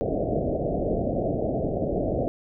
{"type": "low-pass noise", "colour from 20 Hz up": "white", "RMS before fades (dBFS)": -26, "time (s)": [0.01, 2.28], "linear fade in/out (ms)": 0, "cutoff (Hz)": 700, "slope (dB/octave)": 96, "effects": []}